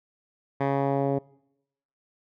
10% pulse tone with low-pass filter sweep, 138.59 Hz, C#3, in tune, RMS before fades -25 dBFS, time 0.6-1.19 s, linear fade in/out 10 ms, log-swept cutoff 1500 to 530 Hz, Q 1.2, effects noise-tail reverb RT60 0.8 s tail -23 dB re dry

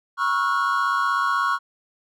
triangle tone cluster, 964 / 1101 / 1343 / 1439 Hz, B5 / C#6 / E6 / F#6, -42 / -12 / +32 / -49 cents, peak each -29 / -20 / -25 / -23 dBFS, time 0.17-1.59 s, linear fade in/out 50 ms, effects none

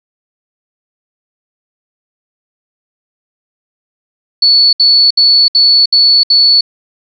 sine tone bursts, 4435 Hz, C#8, in tune, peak -4 dBFS, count 6, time 4.42-6.61 s, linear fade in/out 5 ms, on 310 ms, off 66 ms, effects none

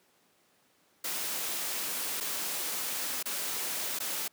white noise with dropouts, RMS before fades -34 dBFS, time 1.04-4.28 s, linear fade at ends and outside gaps 5 ms, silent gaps 2.203-2.207 / 3.228-3.256 / 3.989-4.001 s, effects pink hiss -67 dBFS RMS until 4.32 s + high-pass 200 Hz 12 dB/octave

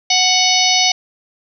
harmonic tone, 740 Hz, F#5, in tune, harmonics 1 / 3 / 4 / 5 / 6 / 7 / 8, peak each -19 / -19 / -19 / -19 / -19 / -19 / -19 dBFS, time 0.1-0.92 s, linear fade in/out 5 ms, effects none

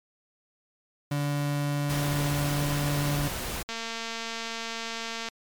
35% pulse tone, 144.6 Hz, D3, 27 cents flat, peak -24 dBFS, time 1.11-3.28 s, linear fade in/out 5 ms
pink noise, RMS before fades -33 dBFS, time 1.89-3.63 s, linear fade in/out 10 ms
click train, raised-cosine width 0.2 ms, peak -17 dBFS, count 365, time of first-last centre 3.69-5.286 s, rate 228 Hz
effects MP3 96 kbps

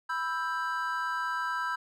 triangle chord, E minor, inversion second, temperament just, 988.9 / 1318.5 / 1582.2 Hz, B5 / E6 / G6, +2 / 0 / +16 cents, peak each -32 dBFS, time 0.09-1.76 s, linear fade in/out 10 ms, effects none

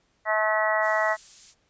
harmonic tone, 215.5 Hz, A3, 36 cents flat, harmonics 3 / 4 / 5 / 6 / 7 / 8 / 9, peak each -25 / -29 / -30 / -31 / -34 / -36 / -26 dBFS, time 0.25-1.17 s, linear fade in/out 50 ms
violet noise, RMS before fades -39 dBFS, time 0.81-1.55 s, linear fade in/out 50 ms
effects pink hiss -68 dBFS RMS until 1.69 s + resampled to 16000 Hz

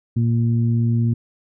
harmonic tone, 116.54 Hz, A#2, in tune, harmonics 1 / 2 / 3, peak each -16 / -22 / -36 dBFS, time 0.16-1.14 s, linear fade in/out 10 ms, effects none

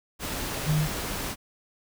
sine tone in noise, 153 Hz, D#3, 29 cents flat, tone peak -21 dBFS, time 0.65-0.88 s, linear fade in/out 50 ms, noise pink, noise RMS -32 dBFS, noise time 0.19-1.36 s, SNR +8 dB, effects none

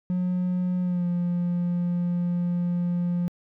triangle tone with pitch glide, 180.7 to 175.25 Hz, F#3 to F3, -41 to +6 cents, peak -20 dBFS, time 0.1-3.28 s, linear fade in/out 0 ms, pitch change -53 cents, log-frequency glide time 0.82-1.06 s, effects tanh soft clip ceiling -16 dBFS

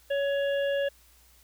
harmonic tone, 560 Hz, C#5, 18 cents sharp, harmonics 1 / 3 / 5 / 6, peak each -25 / -35 / -40 / -45 dBFS, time 0.1-0.89 s, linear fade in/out 10 ms, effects added 60 Hz sine -60 dBFS peak until 1.43 s + white hiss -60 dBFS RMS until 1.43 s

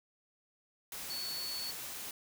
sine tone in noise, 4435 Hz, C#8, in tune, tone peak -38 dBFS, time 1.1-1.71 s, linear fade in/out 2 ms, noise white, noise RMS -43 dBFS, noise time 0.92-2.11 s, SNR +2 dB, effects none

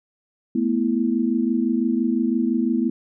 sine chord, A suspended second, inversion none, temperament equal with one note detuned, 220 / 245.9 / 329.6 Hz, A3 / B3 / E4, 0 / -7 / 0 cents, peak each -23 / -21 / -24 dBFS, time 0.55-2.9 s, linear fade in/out 5 ms, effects none

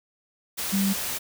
sine tone in noise, 196 Hz, G3, in tune, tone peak -21 dBFS, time 0.72-0.94 s, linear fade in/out 20 ms, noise white, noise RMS -30 dBFS, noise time 0.57-1.19 s, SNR +6 dB, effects none

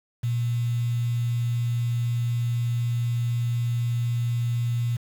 sine tone with quantisation, 119.2 Hz, A#2, 39 cents sharp, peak -22 dBFS, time 0.23-4.97 s, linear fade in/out 10 ms, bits 7, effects none

